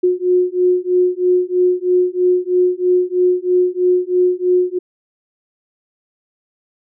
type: beating tone pair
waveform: sine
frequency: 360.3 / 363.4 Hz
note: F#4 / F#4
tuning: -46 / -31 cents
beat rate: 3.1 Hz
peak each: -15 dBFS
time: 0.03-4.79 s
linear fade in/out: 10 ms
effects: none